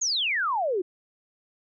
sine exponential sweep, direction down, 6900 to 342.5 Hz, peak -23 dBFS, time 0.01-0.82 s, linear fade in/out 10 ms, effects none

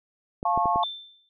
clicks, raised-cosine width 2 ms, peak -18 dBFS, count 4, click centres 0.429 / 0.576 / 0.657 / 0.759 s
sine chord, F augmented, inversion none, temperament just, 698.5 / 873.1 / 1091.3 Hz, F5 / A5 / C#6, 0 / -14 / -27 cents, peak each -25 dBFS, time 0.45-0.84 s, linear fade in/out 5 ms
sine tone with exponential decay, 3552 Hz, A7, 16 cents sharp, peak -26 dBFS, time 0.83-1.29 s, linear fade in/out 1 ms, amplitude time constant 98 ms
effects none

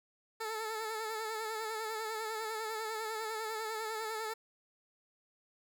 15% pulse tone with vibrato, 439.3 Hz, A4, 3 cents flat, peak -30 dBFS, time 0.4-4.34 s, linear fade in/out 10 ms, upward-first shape sine, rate 10 Hz, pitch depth 45 cents each way, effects none

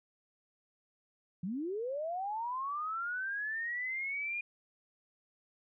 sine linear sweep, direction up, 164.81 to 2441 Hz, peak -34 dBFS, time 1.43-4.41 s, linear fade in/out 5 ms, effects none

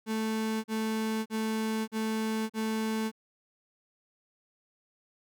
35% pulse tone bursts, 220 Hz, A3, in tune, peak -27 dBFS, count 5, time 0.06-3.116 s, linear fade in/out 50 ms, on 580 ms, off 39 ms, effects none

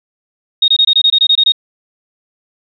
sine tone bursts, 3729 Hz, A#7, in tune, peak -6 dBFS, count 11, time 0.62-1.521 s, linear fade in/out 5 ms, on 61 ms, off 23 ms, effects none

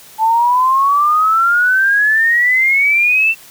sine exponential sweep, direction up, 871 to 2700 Hz, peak -9 dBFS, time 0.18-3.35 s, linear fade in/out 50 ms, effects white hiss -40 dBFS RMS until 3.5 s

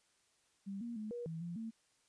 sine tone with pitch steps, 196.9 / 235.8 / 214.3 / 479.8 / 162.7 / 171.9 / 225.1 Hz, G3 / A#3 / A3 / A#4 / E3 / F3 / A3, +8 / +20 / -45 / +50 / -22 / -27 / +40 cents, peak -40 dBFS, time 0.66-1.71 s, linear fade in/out 20 ms, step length 150 ms, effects white hiss -74 dBFS RMS until 2.08 s + resampled to 22050 Hz

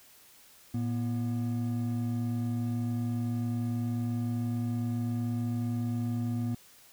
triangle tone pair together, 113.64 / 240.8 Hz, A#2 / B3, -44 / -44 cents, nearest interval octave + minor second, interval 1300 cents, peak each -29 / -30 dBFS, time 0.74-6.55 s, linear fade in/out 5 ms, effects white hiss -57 dBFS RMS until 6.92 s

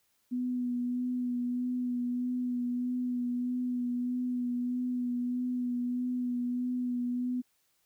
sine tone with vibrato, 246.9 Hz, B3, in tune, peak -29 dBFS, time 0.31-7.42 s, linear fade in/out 20 ms, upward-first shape sine, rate 1.6 Hz, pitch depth 19 cents each way, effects white hiss -73 dBFS RMS until 7.85 s

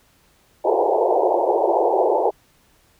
pink band-pass noise, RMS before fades -18 dBFS, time 0.64-2.31 s, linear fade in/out 20 ms, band 350 to 920 Hz, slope 96 dB/octave, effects pink hiss -58 dBFS RMS until 2.99 s

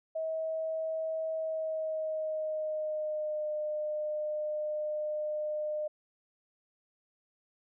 sine tone with pitch glide, 640 to 606.2 Hz, D#5 to D#5, +49 to -45 cents, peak -31 dBFS, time 0.15-5.88 s, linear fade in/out 10 ms, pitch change -94 cents, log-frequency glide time 1.34-3.51 s, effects none

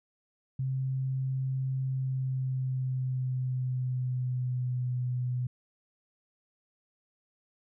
sine tone with pitch glide, 132 to 124.81 Hz, C3 to B2, +16 to +19 cents, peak -28 dBFS, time 0.59-5.47 s, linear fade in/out 5 ms, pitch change -97 cents, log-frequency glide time 1.82-4.92 s, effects none

